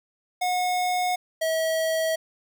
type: tone pair in turn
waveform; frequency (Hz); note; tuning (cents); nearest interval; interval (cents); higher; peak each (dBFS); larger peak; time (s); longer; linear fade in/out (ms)
square; 726 / 643.9; F#5 / E5; -33 / -41; major second; 208; first; -23; neither; 0.41-1.16 / 1.41-2.16; neither; 10
effects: 9-bit